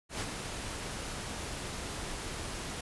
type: noise with ADSR envelope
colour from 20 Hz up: pink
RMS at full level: -34 dBFS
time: 0.09-2.81 s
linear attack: 110 ms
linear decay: 53 ms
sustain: -5 dB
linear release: 5 ms
effects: resampled to 24000 Hz